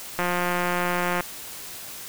click train, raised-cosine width 0.5 ms, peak -10 dBFS, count 181, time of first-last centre 0.19-1.207 s, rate 177 Hz, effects white hiss -38 dBFS RMS until 2.08 s

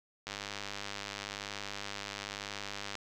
click train, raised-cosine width 0.2 ms, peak -21 dBFS, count 272, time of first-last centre 0.27-2.953 s, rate 101 Hz, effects none

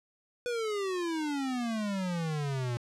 square exponential sweep, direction down, 493.9 to 117.4 Hz, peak -31 dBFS, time 0.46-2.77 s, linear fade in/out 0 ms, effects low-pass 8000 Hz 12 dB/octave

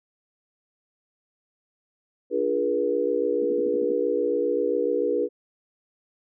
sine chord, D diminished seventh, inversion none, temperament equal with one note detuned, 293.7 / 349.2 / 415.3 / 482.6 Hz, D4 / F4 / Ab4 / Cb5, 0 / 0 / 0 / -40 cents, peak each -30 / -30 / -26 / -24 dBFS, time 2.3-5.29 s, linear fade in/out 50 ms
sine tone bursts, 246.9 Hz, B3, in tune, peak -32 dBFS, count 7, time 3.42-3.923 s, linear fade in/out 5 ms, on 29 ms, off 50 ms
effects none

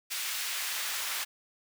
pink noise with high-pass filter sweep, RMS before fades -34 dBFS, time 0.1-1.25 s, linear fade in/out 20 ms, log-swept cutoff 2100 to 1400 Hz, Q 0.79, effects none

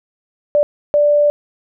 sine tone bursts at uneven times, 587.3 Hz, D5, in tune, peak -9 dBFS, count 2, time 0.55-0.63 / 0.94-1.3 s, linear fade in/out 0 ms, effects none

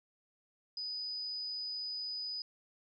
sine tone, 4978 Hz, D#8, in tune, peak -37 dBFS, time 0.77-2.42 s, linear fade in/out 2 ms, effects none

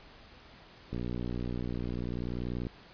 click train, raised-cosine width 3 ms, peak -23 dBFS, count 106, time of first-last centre 0.93-2.668 s, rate 60.4 Hz, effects pink hiss -54 dBFS RMS until 2.93 s + resampled to 11025 Hz

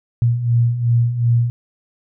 sine beating tone pair, 116.54 / 119.24 Hz, A#2 / A#2, 0 / +40 cents, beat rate 2.7 Hz, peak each -20 / -14 dBFS, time 0.22-1.5 s, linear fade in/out 0 ms, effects none

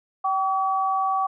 sine tone pair together, 770.1 / 1140 Hz, G5 / C#6, -31 / +48 cents, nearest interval perfect fifth, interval 679 cents, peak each -23 dBFS, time 0.24-1.27 s, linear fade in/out 10 ms, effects none

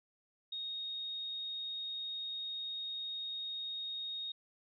sine tone, 3729 Hz, A#7, in tune, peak -38 dBFS, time 0.52-4.32 s, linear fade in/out 5 ms, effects none

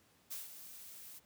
blue noise with ADSR envelope, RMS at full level -42 dBFS, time 0.3-1.2 s, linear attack 18 ms, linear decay 160 ms, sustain -10 dB, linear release 25 ms, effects pink hiss -69 dBFS RMS until 1.25 s + high-pass 80 Hz 12 dB/octave

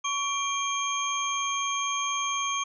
sine tone cluster, 1119 / 2359 / 3215 / 6410 Hz, C#6 / D7 / G7 / G8, +16 / +7 / +43 / +38 cents, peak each -29 / -34 / -34 / -32 dBFS, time 0.04-2.64 s, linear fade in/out 10 ms, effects none

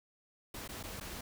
pink noise with dropouts, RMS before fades -44 dBFS, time 0.54-1.21 s, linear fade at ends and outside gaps 5 ms, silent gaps 0.678-0.689 / 0.83-0.836 / 1.001-1.009 s, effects none

